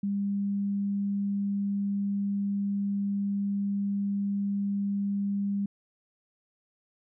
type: tone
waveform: sine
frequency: 200.3 Hz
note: G3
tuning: 38 cents sharp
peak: -26 dBFS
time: 0.03-5.66 s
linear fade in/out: 5 ms
effects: none